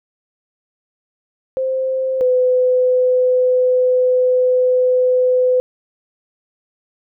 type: tone pair in turn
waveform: sine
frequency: 523.3 / 505 Hz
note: C5 / B4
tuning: 0 / +39 cents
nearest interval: minor second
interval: 61 cents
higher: first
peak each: -16 / -11 dBFS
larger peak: second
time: 1.57-2.21 / 2.21-5.6 s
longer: second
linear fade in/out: 0 ms
effects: none